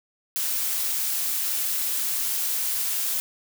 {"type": "noise", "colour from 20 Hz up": "blue", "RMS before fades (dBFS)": -26, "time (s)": [0.36, 3.2], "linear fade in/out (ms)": 0, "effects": []}